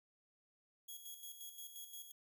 5% pulse tone with tremolo, 3322 Hz, G#7, in tune, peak -39 dBFS, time 0.88-2.12 s, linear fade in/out 10 ms, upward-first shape square, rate 5.7 Hz, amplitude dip 55%, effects none

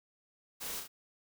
white noise with echo, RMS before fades -41 dBFS, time 0.6-0.81 s, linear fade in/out 20 ms, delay 35 ms, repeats 2, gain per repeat -4 dB, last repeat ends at 0.88 s, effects none

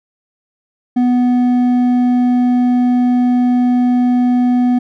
sine tone with hard clipping, 246.9 Hz, B3, in tune, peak -11 dBFS, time 0.96-4.79 s, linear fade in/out 10 ms, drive 5 dB, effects none

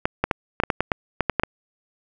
clicks, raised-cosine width 0.5 ms, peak -4 dBFS, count 12, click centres 0.055 / 0.24 / 0.312 / 0.601 / 0.636 / 0.702 / 0.806 / 0.918 / 1.207 / 1.297 / 1.397 / 1.435 s, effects none

